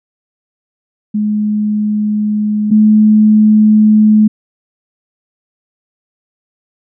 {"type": "tone pair in turn", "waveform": "sine", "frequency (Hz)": [210.8, 214], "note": ["G#3", "A3"], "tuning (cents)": [26, -48], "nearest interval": "unison", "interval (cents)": 26, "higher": "second", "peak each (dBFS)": [-11, -4], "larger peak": "second", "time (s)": [[1.14, 2.71], [2.71, 4.28]], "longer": "neither", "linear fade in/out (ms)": 10, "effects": []}